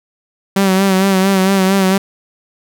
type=tone with vibrato; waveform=sawtooth; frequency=192 Hz; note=G3; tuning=36 cents flat; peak=-6 dBFS; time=0.56-1.98 s; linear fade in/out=5 ms; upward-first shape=sine; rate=4.4 Hz; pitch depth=46 cents each way; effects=none